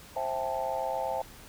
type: chord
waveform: sine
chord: A minor seventh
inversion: first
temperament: just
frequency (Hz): 528 / 660 / 792 / 880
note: C5 / E5 / G5 / A5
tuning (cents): +16 / +2 / +18 / 0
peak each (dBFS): -34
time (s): 0.16-1.22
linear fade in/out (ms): 5
effects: tanh soft clip ceiling -19 dBFS + pink hiss -50 dBFS RMS until 1.48 s